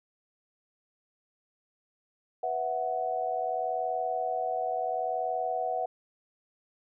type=chord; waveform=sine; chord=B suspended fourth; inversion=none; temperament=equal; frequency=493.9 / 659.3 / 740 Hz; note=B4 / E5 / F#5; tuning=0 / 0 / 0 cents; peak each=-36 / -33 / -30 dBFS; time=2.43-5.86 s; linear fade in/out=5 ms; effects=none